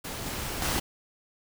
pink noise with level steps, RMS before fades -36 / -34 / -28 dBFS, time 0.04-0.8 s, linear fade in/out 10 ms, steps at 0.26 / 0.62 s, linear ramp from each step 2 ms, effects none

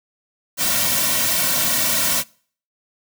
white noise with comb filter, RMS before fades -19 dBFS, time 0.57-2.24 s, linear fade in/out 50 ms, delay 2.4 ms, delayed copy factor -0.95, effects noise-tail reverb RT60 0.5 s tail -25 dB re dry

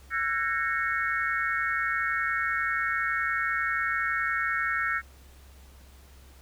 sine tone cluster, 1345 / 1491 / 1643 / 1843 / 2194 Hz, E6 / F#6 / G#6 / A#6 / C#7, +34 / +13 / -19 / -20 / -18 cents, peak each -30 / -35 / -33 / -30 / -33 dBFS, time 0.1-5.02 s, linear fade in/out 50 ms, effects added 67 Hz sine -50 dBFS peak until 6.41 s + pink hiss -57 dBFS RMS until 6.41 s

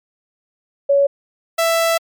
sine / sawtooth tone pair in turn, 561 / 662.5 Hz, C#5 / E5, +21 / +9 cents, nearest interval minor third, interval 288 cents, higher second, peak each -10 dBFS, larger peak neither, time 0.89-1.07 / 1.58-1.98 s, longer second, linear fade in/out 10 ms, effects MP3 96 kbps

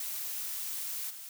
blue noise with level steps, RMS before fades -37 / -45 dBFS, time 0-1.29 s, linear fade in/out 2 ms, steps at 1.09 s, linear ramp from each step 20 ms, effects none

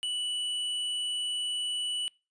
sine tone with hard clipping, 2960 Hz, F#7, in tune, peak -31 dBFS, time 0.03-2.08 s, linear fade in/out 0 ms, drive 9 dB, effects noise-tail reverb RT60 0.3 s tail -24 dB re dry + resampled to 22050 Hz

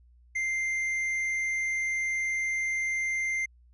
triangle tone with tanh clipping, 2093 Hz, C7, in tune, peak -28 dBFS, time 0.35-3.46 s, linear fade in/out 10 ms, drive 10 dB, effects added 60 Hz sine -55 dBFS peak until 3.73 s + resampled to 24000 Hz

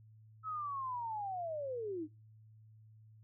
sine linear sweep, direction down, 1304 to 290 Hz, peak -37 dBFS, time 0.43-2.08 s, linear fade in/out 50 ms, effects noise-tail reverb RT60 0.3 s tail -25 dB re dry + added 109 Hz sine -57 dBFS peak until 3.23 s

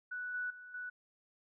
sine tone with level steps, 1480 Hz, F#6, in tune, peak -38 / -35 / -49 / -40 dBFS, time 0.11-0.9 s, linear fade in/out 10 ms, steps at 0.34 / 0.5 / 0.74 s, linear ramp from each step 5 ms, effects none

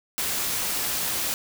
white noise, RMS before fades -27 dBFS, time 0.18-1.34 s, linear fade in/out 0 ms, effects none

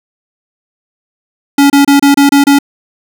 square tone bursts, 281.6 Hz, C#4, 27 cents sharp, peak -4 dBFS, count 7, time 1.58-2.588 s, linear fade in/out 5 ms, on 120 ms, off 28 ms, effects none

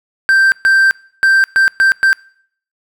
triangle tone bursts at uneven times, 1568 Hz, G6, in tune, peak -5 dBFS, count 6, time 0.29-0.52 / 0.65-0.91 / 1.23-1.44 / 1.56-1.68 / 1.8-1.92 / 2.03-2.13 s, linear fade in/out 0 ms, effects noise-tail reverb RT60 0.6 s tail -24 dB re dry

